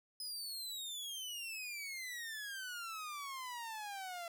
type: exponential sweep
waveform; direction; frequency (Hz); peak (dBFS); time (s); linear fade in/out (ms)
sawtooth; down; 5080 to 673; -39; 0.2-4.28; 2
effects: none